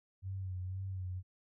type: tone with vibrato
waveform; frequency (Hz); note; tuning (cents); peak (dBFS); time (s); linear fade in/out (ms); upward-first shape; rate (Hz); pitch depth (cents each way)
sine; 93.7; F#2; +22; -37; 0.22-1.23; 50; sine; 2; 47
effects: none